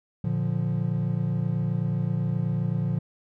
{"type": "chord", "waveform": "triangle", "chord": "Bb major", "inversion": "none", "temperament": "equal with one note detuned", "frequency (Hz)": [115.8, 146.83, 174.61], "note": ["Bb2", "D3", "F3"], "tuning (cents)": [-11, 0, 0], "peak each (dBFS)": -26, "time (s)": [0.24, 2.99], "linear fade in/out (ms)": 5, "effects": []}